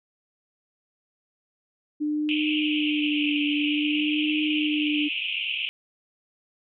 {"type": "tone with vibrato", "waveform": "sine", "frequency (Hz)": 298.9, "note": "D4", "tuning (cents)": 31, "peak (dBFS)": -23, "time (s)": [2, 5.09], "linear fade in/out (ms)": 20, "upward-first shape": "triangle", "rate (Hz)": 0.52, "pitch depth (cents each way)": 33}
{"type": "band-pass noise", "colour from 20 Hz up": "white", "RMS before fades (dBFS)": -29, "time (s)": [2.29, 5.69], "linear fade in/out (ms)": 0, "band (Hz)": [2400, 3100], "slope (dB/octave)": 96}
{"effects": []}